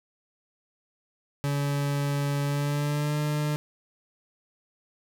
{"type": "tone with pitch glide", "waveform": "40% pulse", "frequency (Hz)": [142.5, 149.41], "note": ["C#3", "D3"], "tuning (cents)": [48, 30], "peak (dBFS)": -24, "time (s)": [1.44, 3.56], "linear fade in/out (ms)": 0, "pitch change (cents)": 82, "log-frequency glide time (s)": [2.45, 3.18], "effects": []}